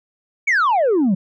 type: exponential sweep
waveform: sine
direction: down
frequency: 2334 to 175.6 Hz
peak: -11 dBFS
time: 0.47-1.15 s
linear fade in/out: 10 ms
effects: tanh soft clip ceiling -12 dBFS